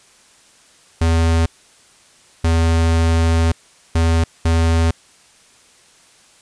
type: tone bursts at uneven times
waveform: square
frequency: 82.41 Hz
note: E2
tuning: in tune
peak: -13 dBFS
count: 4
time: 1.01-1.46 / 2.44-3.52 / 3.95-4.24 / 4.45-4.91 s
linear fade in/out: 5 ms
effects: white hiss -50 dBFS RMS until 6.41 s + resampled to 22050 Hz